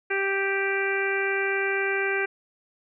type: harmonic tone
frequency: 392 Hz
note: G4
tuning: in tune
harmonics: 1 / 2 / 3 / 4 / 5 / 6 / 7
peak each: -27 / -35 / -38 / -28 / -32 / -30 / -40 dBFS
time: 0.1-2.26 s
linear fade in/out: 10 ms
effects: none